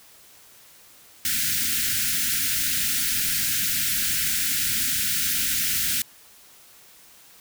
white band-stop noise, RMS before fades -24 dBFS, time 1.25-6.02 s, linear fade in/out 2 ms, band 290 to 1400 Hz, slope 96 dB/octave, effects white hiss -51 dBFS RMS until 7.4 s

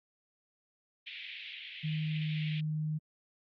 pink band-pass noise, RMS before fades -45 dBFS, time 1.06-2.61 s, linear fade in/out 10 ms, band 2100 to 3600 Hz, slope 48 dB/octave
sine tone with pitch glide, 155.56 to 154.22 Hz, D#3 to D#3, 0 to -15 cents, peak -31 dBFS, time 1.83-2.99 s, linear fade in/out 20 ms, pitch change -15 cents, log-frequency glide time 2.08-2.5 s
effects Opus 48 kbps

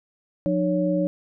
sine tone cluster, 177.8 / 304.6 / 559 Hz, F3 / D#4 / C#5, +31 / -37 / +14 cents, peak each -24 dBFS, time 0.46-1.07 s, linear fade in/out 0 ms, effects none

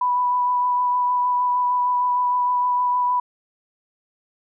sine tone with vibrato, 987.8 Hz, B5, in tune, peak -17 dBFS, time 0.01-3.2 s, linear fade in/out 5 ms, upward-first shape sine, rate 6.5 Hz, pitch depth 12 cents each way, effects none

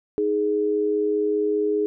sine tone pair together, 312.5 / 417.5 Hz, D#4 / G#4, +8 / +9 cents, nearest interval perfect fourth, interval 501 cents, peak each -26 / -20 dBFS, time 0.18-1.86 s, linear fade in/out 0 ms, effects none

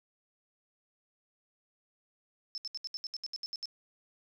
sine tone bursts, 5274 Hz, E8, in tune, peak -35 dBFS, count 12, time 2.55-3.656 s, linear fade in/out 0 ms, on 28 ms, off 70 ms, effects none

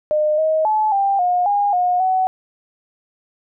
sine tone with pitch steps, 608 / 630 / 861 / 791 / 717 / 814 / 720 / 750 Hz, D#5 / D#5 / A5 / G5 / F5 / G#5 / F#5 / F#5, -40 / +21 / -38 / +15 / +45 / -35 / -47 / +23 cents, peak -14 dBFS, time 0.11-2.27 s, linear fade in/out 0 ms, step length 270 ms, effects none

